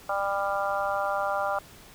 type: harmonic tone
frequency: 198.6 Hz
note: G3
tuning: 23 cents sharp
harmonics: 3 / 4 / 5 / 6 / 7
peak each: -30 / -30 / -35 / -32 / -33 dBFS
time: 0.09-1.59 s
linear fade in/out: 5 ms
effects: pink hiss -50 dBFS RMS until 1.94 s